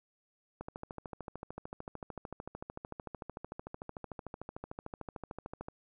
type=click train; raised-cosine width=1 ms; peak=-27 dBFS; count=69; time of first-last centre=0.61-5.685 s; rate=13.4 Hz; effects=none